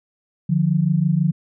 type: tone pair together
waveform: sine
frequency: 150.19 / 176.3 Hz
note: D3 / F3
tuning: +39 / +17 cents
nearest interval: minor third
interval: 278 cents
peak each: -18 dBFS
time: 0.49-1.32 s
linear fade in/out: 10 ms
effects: none